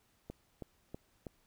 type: click train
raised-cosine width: 2 ms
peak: -29 dBFS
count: 4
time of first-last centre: 0.3-1.268 s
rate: 3.1 Hz
effects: pink hiss -72 dBFS RMS until 1.46 s